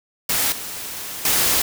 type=noise with level steps; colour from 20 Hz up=white; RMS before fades=-20 / -31 / -18 dBFS; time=0.29-1.62 s; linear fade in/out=5 ms; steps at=0.52 / 1.25 s; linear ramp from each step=2 ms; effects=none